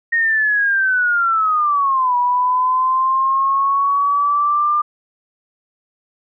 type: linear two-way sweep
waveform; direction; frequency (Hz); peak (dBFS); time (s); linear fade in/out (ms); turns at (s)
sine; down then up; 1864.7 to 973 to 1201; -13; 0.12-4.82; 10; 2.16
effects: none